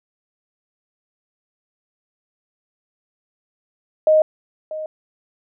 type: tone with echo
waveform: sine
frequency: 622.3 Hz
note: D#5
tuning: in tune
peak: -10 dBFS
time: 4.07-4.22 s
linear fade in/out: 2 ms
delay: 640 ms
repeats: 1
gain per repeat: -15 dB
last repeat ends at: 4.86 s
effects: none